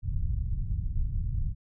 pink low-pass noise, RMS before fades -29 dBFS, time 0.02-1.55 s, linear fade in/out 50 ms, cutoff 120 Hz, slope 24 dB/octave, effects none

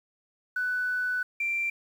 sine tone pair in turn, 1492 / 2358 Hz, F#6 / D7, +14 / +6 cents, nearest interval minor sixth, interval 792 cents, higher second, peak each -25 dBFS, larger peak neither, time 0.56-1.23 / 1.4-1.7 s, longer first, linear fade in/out 5 ms, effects tanh soft clip ceiling -21 dBFS + 9-bit

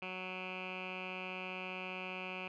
10% pulse tone with low-pass filter, 185 Hz, F#3, in tune, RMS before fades -43 dBFS, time 0.02-2.48 s, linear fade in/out 2 ms, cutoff 2500 Hz, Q 7.2, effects none

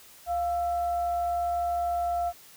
sine tone with frequency modulation, 698.5 Hz, F5, in tune, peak -25 dBFS, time 0.26-2.33 s, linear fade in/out 50 ms, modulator 631 Hz, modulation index 0.29, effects white hiss -52 dBFS RMS until 2.56 s

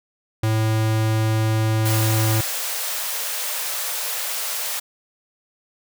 square tone, 110 Hz, A2, in tune, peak -18 dBFS, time 0.43-2.41 s, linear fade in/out 5 ms
white high-pass noise, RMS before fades -26 dBFS, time 1.85-4.8 s, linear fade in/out 10 ms, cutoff 450 Hz, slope 96 dB/octave
effects none

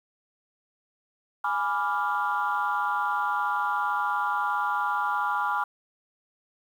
sine chord, G# diminished seventh, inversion none, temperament equal, 830.6 / 987.8 / 1174.7 / 1396.9 Hz, G#5 / B5 / D6 / F6, 0 / 0 / 0 / 0 cents, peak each -29 dBFS, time 1.44-5.64 s, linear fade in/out 5 ms, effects tanh soft clip ceiling -16 dBFS + 9-bit

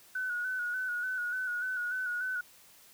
sine tone with vibrato, 1480 Hz, F#6, in tune, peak -31 dBFS, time 0.15-2.41 s, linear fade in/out 5 ms, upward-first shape square, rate 3.4 Hz, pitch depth 36 cents each way, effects white hiss -58 dBFS RMS until 2.93 s

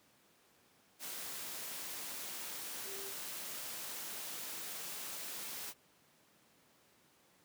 sine tone in noise, 392.4 Hz, G4, 2 cents sharp, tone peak -49 dBFS, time 2.84-3.14 s, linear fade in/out 50 ms, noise white, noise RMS -44 dBFS, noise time 0.99-5.74 s, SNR -8 dB, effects pink hiss -68 dBFS RMS until 7.44 s + high-pass 150 Hz 12 dB/octave

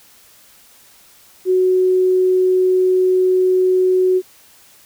sine tone, 370 Hz, F#4, in tune, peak -11 dBFS, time 1.45-4.22 s, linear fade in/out 50 ms, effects white hiss -48 dBFS RMS until 4.85 s

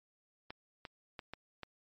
clicks, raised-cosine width 0.3 ms, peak -27 dBFS, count 5, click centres 0.505 / 0.852 / 1.192 / 1.336 / 1.633 s, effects MP3 32 kbps

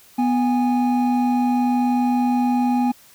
triangle tone pair together, 246.9 / 821.6 Hz, B3 / G#5, 0 / -19 cents, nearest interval octave + major sixth, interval 2081 cents, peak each -15 / -21 dBFS, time 0.18-2.92 s, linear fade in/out 10 ms, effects white hiss -50 dBFS RMS until 3.14 s

